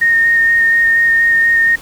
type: tone with vibrato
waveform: sine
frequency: 1843 Hz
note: A#6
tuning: 20 cents flat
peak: -8 dBFS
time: 0.01-1.76 s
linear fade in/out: 10 ms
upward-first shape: square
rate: 4.2 Hz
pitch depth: 11 cents each way
effects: pink hiss -36 dBFS RMS until 1.81 s